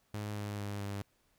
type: tone with pitch steps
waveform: sawtooth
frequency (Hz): 104.6 / 103.22 / 101.86 / 100.51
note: G#2 / G#2 / G#2 / G2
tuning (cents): +13 / -10 / -33 / +44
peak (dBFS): -33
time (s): 0.14-1.02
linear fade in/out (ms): 0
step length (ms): 220
effects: pink hiss -73 dBFS RMS until 1.38 s